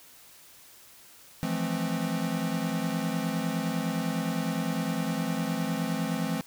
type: chord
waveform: square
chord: F major seventh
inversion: third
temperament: equal with one note detuned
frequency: 164.81 / 174.61 / 214.9 / 261.6 Hz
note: E3 / F3 / A3 / C4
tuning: 0 / 0 / -41 / 0 cents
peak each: -34 dBFS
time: 1.43-6.41 s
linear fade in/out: 0 ms
effects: white hiss -53 dBFS RMS until 6.46 s